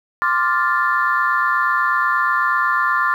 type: chord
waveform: sine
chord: D minor seventh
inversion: third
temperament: equal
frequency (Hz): 1046.5 / 1174.7 / 1396.9 / 1760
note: C6 / D6 / F6 / A6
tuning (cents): 0 / 0 / 0 / 0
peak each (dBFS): -20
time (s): 0.22-3.14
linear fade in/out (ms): 0
effects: tanh soft clip ceiling -5 dBFS + 8-bit